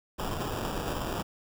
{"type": "noise with sample-and-hold", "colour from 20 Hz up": "pink", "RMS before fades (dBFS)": -33, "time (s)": [0.18, 1.23], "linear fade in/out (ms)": 20, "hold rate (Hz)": 2100, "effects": []}